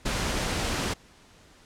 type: noise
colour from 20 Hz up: pink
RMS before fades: -28 dBFS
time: 0.05-0.94 s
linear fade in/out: 10 ms
effects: pink hiss -55 dBFS RMS until 1.65 s + low-pass 8000 Hz 12 dB/octave